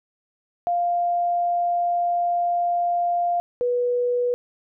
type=tone pair in turn; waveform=sine; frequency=698.5 / 488.9 Hz; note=F5 / B4; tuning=0 / -18 cents; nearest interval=tritone; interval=618 cents; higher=first; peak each=-19 dBFS; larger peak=neither; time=0.67-3.4 / 3.61-4.34 s; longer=first; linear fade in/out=0 ms; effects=none